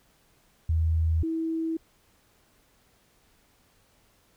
sine tone pair in turn, 80.8 / 324.7 Hz, E2 / E4, -34 / -26 cents, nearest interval 2 octaves, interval 2408 cents, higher second, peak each -21 / -26 dBFS, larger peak first, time 0.69-1.23 / 1.23-1.77 s, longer neither, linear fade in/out 5 ms, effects pink hiss -64 dBFS RMS until 4.36 s

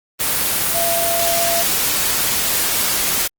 sine tone in noise, 679 Hz, F5, 49 cents flat, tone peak -19 dBFS, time 0.74-1.63 s, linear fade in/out 20 ms, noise white, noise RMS -18 dBFS, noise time 0.19-3.28 s, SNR -4 dB, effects Opus 24 kbps

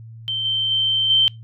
sine tone with level steps, 3114 Hz, G7, 12 cents flat, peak -21 / -18 / -16 / -12 dBFS, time 0.28-1.28 s, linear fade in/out 0 ms, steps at 0.45 / 0.71 / 1.1 s, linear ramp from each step 2 ms, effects noise-tail reverb RT60 0.2 s tail -25 dB re dry + added 113 Hz sine -36 dBFS peak until 1.43 s

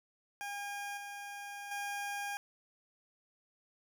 20% pulse tone with level steps, 810 Hz, G#5, 43 cents flat, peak -34 / -38 / -32 dBFS, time 0.41-2.37 s, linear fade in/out 0 ms, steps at 0.97 / 1.71 s, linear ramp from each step 5 ms, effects none

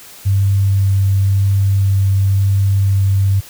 sine tone with vibrato, 98 Hz, G2, in tune, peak -10 dBFS, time 0.25-3.41 s, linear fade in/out 20 ms, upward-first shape sine, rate 0.96 Hz, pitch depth 9 cents each way, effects white hiss -38 dBFS RMS until 3.49 s

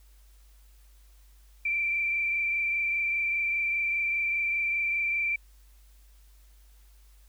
sine tone with frequency modulation, 2349 Hz, D7, in tune, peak -25 dBFS, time 1.65-5.36 s, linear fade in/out 5 ms, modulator 25 Hz, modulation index 1.5, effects added 50 Hz sine -53 dBFS peak until 7.28 s + white hiss -65 dBFS RMS until 7.28 s

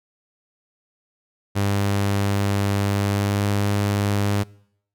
sawtooth tone with pitch glide, 100.2 to 101.6 Hz, G2 to G#2, +38 to -38 cents, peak -15 dBFS, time 1.55-4.44 s, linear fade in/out 20 ms, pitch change +24 cents, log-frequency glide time 2.99-3.46 s, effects noise-tail reverb RT60 0.7 s tail -24 dB re dry

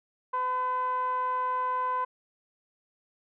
10% pulse tone with low-pass filter, 506 Hz, B4, 42 cents sharp, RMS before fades -29 dBFS, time 0.33-2.05 s, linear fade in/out 10 ms, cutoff 1100 Hz, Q 9.1, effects none

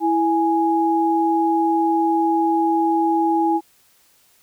sine tone pair together, 329.8 / 831 Hz, E4 / G#5, +1 / +1 cents, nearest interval octave + major third, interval 1600 cents, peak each -18 dBFS, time 0-3.61 s, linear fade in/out 50 ms, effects white hiss -57 dBFS RMS until 4.42 s

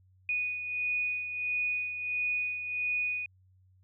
sine beating tone pair, 2475 / 2476.5 Hz, D#7 / D#7, -10 / -9 cents, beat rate 1.5 Hz, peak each -30 / -38 dBFS, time 0.29-3.26 s, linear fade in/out 2 ms, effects added 93 Hz sine -60 dBFS peak until 3.83 s

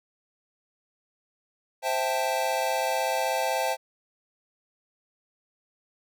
square chord, A minor seventh, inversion first, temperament equal, 523.3 / 659.3 / 784 / 880 Hz, C5 / E5 / G5 / A5, 0 / 0 / 0 / 0 cents, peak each -31 dBFS, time 1.82-3.77 s, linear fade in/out 50 ms, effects none

